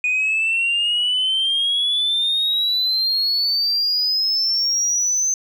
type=exponential sweep; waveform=sine; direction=up; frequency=2470 to 6230 Hz; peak=-15 dBFS; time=0.04-5.34 s; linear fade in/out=2 ms; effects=tanh soft clip ceiling -14 dBFS